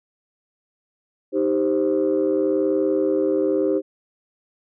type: chord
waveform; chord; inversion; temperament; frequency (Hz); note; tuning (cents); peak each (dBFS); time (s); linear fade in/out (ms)
sine; C minor; first; equal; 311.1 / 392 / 523.3; Eb4 / G4 / C5; 0 / 0 / 0; -21 / -20 / -22; 1.32-3.82; 50
effects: tanh soft clip ceiling -11 dBFS